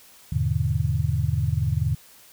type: chord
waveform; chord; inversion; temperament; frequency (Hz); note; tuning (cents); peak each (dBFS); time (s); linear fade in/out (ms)
sine; E dominant seventh; none; just; 82.41 / 103.01 / 123.61 / 148.33; E2 / G#2 / B2 / D3; 0 / -14 / +2 / +18; -26; 0.32-1.95; 5
effects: white hiss -51 dBFS RMS until 2.32 s